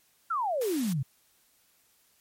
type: exponential sweep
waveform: sine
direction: down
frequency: 1424 to 123.47 Hz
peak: -26 dBFS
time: 0.3-1.03 s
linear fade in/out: 10 ms
type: high-pass noise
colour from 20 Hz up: white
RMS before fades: -40 dBFS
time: 0.61-0.93 s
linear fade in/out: 5 ms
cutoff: 450 Hz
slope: 24 dB/octave
effects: white hiss -66 dBFS RMS until 2.2 s + MP3 64 kbps